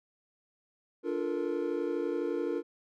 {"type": "chord", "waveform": "triangle", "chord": "Bb major seventh", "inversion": "first", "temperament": "equal with one note detuned", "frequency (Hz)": [293.7, 349.2, 440, 471.9], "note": ["D4", "F4", "A4", "Bb4"], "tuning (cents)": [0, 0, 0, 21], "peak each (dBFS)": [-34, -32, -35, -33], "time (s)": [1.03, 2.63], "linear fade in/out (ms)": 50, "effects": []}